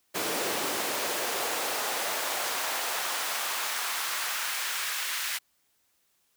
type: noise with high-pass filter sweep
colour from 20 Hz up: pink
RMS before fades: -31 dBFS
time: 0.14-5.39 s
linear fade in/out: 20 ms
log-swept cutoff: 340 to 1800 Hz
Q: 1.1
effects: white hiss -71 dBFS RMS until 6.36 s